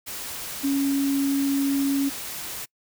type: tone in noise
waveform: sine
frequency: 277.2 Hz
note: C#4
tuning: in tune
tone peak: -20 dBFS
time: 0.63-2.1 s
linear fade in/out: 20 ms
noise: white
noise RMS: -34 dBFS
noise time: 0.06-2.66 s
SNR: +11 dB
effects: noise-tail reverb RT60 0.1 s tail -26 dB re dry